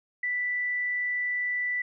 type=tone; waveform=sine; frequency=1975.5 Hz; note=B6; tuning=in tune; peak=-26 dBFS; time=0.23-1.82 s; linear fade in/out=5 ms; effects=none